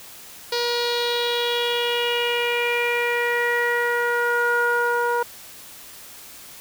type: tone with low-pass filter sweep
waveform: sawtooth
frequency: 478.2 Hz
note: A#4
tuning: 44 cents sharp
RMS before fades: -22 dBFS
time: 0.52-5.23 s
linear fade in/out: 5 ms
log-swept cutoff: 4600 to 1200 Hz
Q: 5.1
effects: white hiss -42 dBFS RMS until 6.6 s